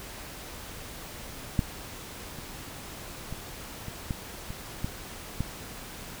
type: clicks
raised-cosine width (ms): 5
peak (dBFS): -10 / -27 / -23 / -27 / -17 / -24 / -17 / -16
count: 8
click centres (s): 1.592 / 2.387 / 3.326 / 3.883 / 4.108 / 4.505 / 4.845 / 5.406
effects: pink hiss -42 dBFS RMS until 6.2 s